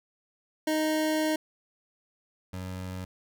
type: tone pair in turn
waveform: 25% pulse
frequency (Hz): 311.1 / 92.49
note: D#4 / F#2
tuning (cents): 0 / 0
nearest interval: octave + major sixth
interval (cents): 2100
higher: first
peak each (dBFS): -21 / -31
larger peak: first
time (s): 0.67-1.36 / 2.53-3.05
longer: first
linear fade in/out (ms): 5
effects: none